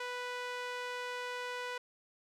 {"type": "tone with band-pass filter", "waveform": "sawtooth", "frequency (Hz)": 493.9, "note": "B4", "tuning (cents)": 0, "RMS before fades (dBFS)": -40, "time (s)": [0, 1.78], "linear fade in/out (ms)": 5, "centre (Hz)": 1800, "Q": 0.68, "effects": []}